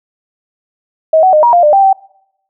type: tone with pitch steps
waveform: sine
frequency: 636 / 750 / 612 / 952 / 698 / 598 / 785 / 774 Hz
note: D#5 / F#5 / D#5 / A#5 / F5 / D5 / G5 / G5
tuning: +38 / +23 / -29 / +36 / -1 / +31 / +2 / -22 cents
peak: -4 dBFS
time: 1.13-1.93 s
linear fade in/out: 5 ms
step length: 100 ms
effects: noise-tail reverb RT60 0.8 s tail -25 dB re dry